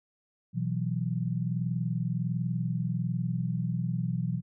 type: chord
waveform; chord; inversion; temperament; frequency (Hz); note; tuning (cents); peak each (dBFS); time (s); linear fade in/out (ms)
sine; B suspended fourth; none; equal; 123.47 / 164.81 / 185; B2 / E3 / F#3; 0 / 0 / 0; -31 / -31 / -34; 0.53-4.42; 50
effects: none